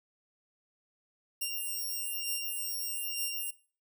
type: beating tone pair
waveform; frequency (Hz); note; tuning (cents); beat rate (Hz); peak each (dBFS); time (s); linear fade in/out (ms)
5% pulse; 2784 / 2785.1; F7 / F7; -6 / -5; 1.1; -27; 1.41-3.51; 10
effects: noise-tail reverb RT60 0.4 s tail -20 dB re dry